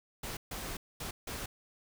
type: noise bursts at uneven times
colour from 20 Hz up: pink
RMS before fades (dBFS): -40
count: 4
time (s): 0.23-0.37 / 0.51-0.77 / 1-1.11 / 1.27-1.46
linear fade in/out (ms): 5
effects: none